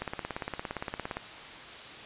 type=click train; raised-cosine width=0.5 ms; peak=-18 dBFS; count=21; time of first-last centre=0.02-1.169 s; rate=17.4 Hz; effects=white hiss -44 dBFS RMS until 2.05 s + resampled to 8000 Hz